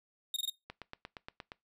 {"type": "tone bursts", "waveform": "40% pulse", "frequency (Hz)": 3708, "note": "A#7", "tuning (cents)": -10, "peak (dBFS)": -30, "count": 4, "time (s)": [0.34, 0.498], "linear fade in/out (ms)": 2, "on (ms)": 23, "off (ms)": 22}
{"type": "click train", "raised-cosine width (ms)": 0.3, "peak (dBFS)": -27, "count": 8, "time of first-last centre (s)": [0.7, 1.519], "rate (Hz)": 8.55}
{"effects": ["noise-tail reverb RT60 0.2 s tail -22 dB re dry"]}